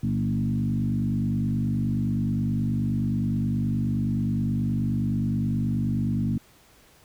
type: tone with frequency modulation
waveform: sine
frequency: 174.61 Hz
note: F3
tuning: in tune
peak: -22 dBFS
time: 0.03-6.38 s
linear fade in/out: 5 ms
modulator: 49.5 Hz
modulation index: 1.7
effects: pink hiss -56 dBFS RMS until 7.04 s